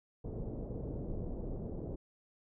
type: low-pass noise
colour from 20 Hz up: pink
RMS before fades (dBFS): -40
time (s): 0.24-1.96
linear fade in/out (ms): 10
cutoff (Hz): 540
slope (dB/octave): 24
effects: none